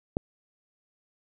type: click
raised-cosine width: 2 ms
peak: -13 dBFS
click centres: 0.169 s
effects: none